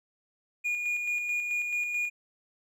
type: tone with tremolo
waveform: triangle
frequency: 2438 Hz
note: D#7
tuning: 36 cents flat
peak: -25 dBFS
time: 0.64-2.1 s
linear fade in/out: 20 ms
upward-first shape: square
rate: 4.6 Hz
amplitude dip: 35%
effects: none